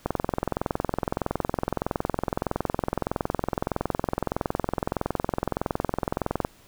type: click train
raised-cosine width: 1 ms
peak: -10 dBFS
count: 139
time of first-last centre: 0.06-6.449 s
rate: 21.6 Hz
effects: pink hiss -55 dBFS RMS until 6.67 s